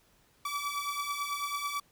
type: beating tone pair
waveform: sawtooth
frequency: 1146 / 1155.1 Hz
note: D6 / D6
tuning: -43 / -29 cents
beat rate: 9.1 Hz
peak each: -33 / -31 dBFS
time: 0.45-1.8 s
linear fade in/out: 5 ms
effects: pink hiss -66 dBFS RMS until 1.91 s